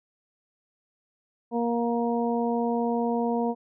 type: harmonic tone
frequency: 235.3 Hz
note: A#3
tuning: 16 cents sharp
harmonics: 1 / 2 / 3 / 4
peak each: -26 / -28 / -31 / -33 dBFS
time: 1.51-3.55 s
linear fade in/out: 50 ms
effects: none